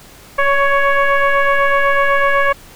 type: tone with frequency modulation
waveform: sine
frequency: 554 Hz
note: C#5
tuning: 1 cent flat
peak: -10 dBFS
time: 0.38-2.53 s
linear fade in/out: 10 ms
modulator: 558 Hz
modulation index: 2.7
effects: pink hiss -41 dBFS RMS until 2.75 s